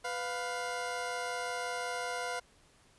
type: tone pair together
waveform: 20% pulse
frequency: 497.8 / 704 Hz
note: B4 / F5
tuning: +14 / +14 cents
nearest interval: tritone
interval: 600 cents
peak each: -33 / -32 dBFS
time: 0.04-2.4 s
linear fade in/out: 10 ms
effects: pink hiss -64 dBFS RMS until 2.98 s + resampled to 24000 Hz